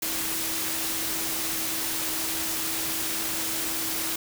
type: tone in noise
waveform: sine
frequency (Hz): 323.5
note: E4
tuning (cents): -32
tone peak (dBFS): -39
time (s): 0.02-4.16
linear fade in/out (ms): 5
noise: white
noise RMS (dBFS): -29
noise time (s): 0.02-4.16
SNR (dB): -13
effects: none